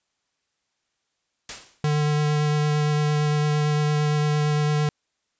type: noise with exponential decay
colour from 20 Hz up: white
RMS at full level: -30 dBFS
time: 1.49-1.85 s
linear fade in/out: 2 ms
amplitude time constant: 78 ms
type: tone with vibrato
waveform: square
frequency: 149.6 Hz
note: D3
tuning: 32 cents sharp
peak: -20 dBFS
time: 1.84-4.89 s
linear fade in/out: 2 ms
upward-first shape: sine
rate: 8.8 Hz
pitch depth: 11 cents each way
effects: white hiss -75 dBFS RMS until 5.39 s + resampled to 16000 Hz